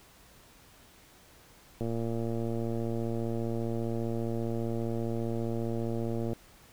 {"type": "click train", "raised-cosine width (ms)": 2, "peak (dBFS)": -21, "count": 521, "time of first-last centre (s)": [1.81, 6.332], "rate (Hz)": 115, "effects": ["pink hiss -57 dBFS RMS until 6.72 s"]}